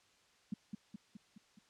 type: tone with echo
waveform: sine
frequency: 208.1 Hz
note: G#3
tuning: 4 cents sharp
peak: -34 dBFS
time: 0.52-0.54 s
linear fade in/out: 5 ms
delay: 210 ms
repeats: 5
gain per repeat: -4 dB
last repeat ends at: 1.59 s
effects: white hiss -69 dBFS RMS until 1.69 s + low-pass 6000 Hz 12 dB/octave